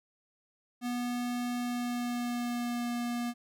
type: tone with pitch glide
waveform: square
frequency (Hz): 243.8 to 239.6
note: B3 to A#3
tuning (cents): -22 to +48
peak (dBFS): -32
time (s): 0.81-3.34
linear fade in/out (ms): 50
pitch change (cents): -30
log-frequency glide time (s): 1.59-2.89
effects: none